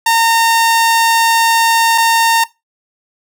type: tone pair in turn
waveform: sawtooth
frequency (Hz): 915 / 915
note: A#5 / A#5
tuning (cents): -32 / -32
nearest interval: unison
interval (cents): 0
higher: neither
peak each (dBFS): -5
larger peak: neither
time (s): 0.06-1.98 / 1.98-2.44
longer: first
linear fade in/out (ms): 5
effects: noise-tail reverb RT60 0.2 s tail -18 dB re dry